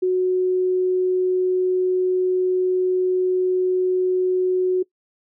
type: tone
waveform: sine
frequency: 368.1 Hz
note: F#4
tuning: 9 cents flat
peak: -16 dBFS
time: 0.02-4.83 s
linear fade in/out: 10 ms
effects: noise-tail reverb RT60 0.1 s tail -21 dB re dry